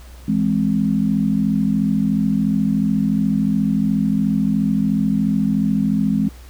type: chord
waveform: sine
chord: E augmented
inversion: none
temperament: equal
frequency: 164.81 / 207.7 / 261.6 Hz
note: E3 / G#3 / B#3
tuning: 0 / 0 / 0 cents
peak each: -22 / -17 / -21 dBFS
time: 0.28-6.29 s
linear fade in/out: 5 ms
effects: added 62 Hz sine -37 dBFS peak until 6.49 s + pink hiss -47 dBFS RMS until 6.49 s